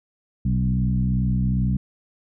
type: tone with frequency modulation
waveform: sine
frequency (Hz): 128.2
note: C3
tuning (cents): -35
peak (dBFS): -18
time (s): 0.45-1.77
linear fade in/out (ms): 5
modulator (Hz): 62.5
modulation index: 1.3
effects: none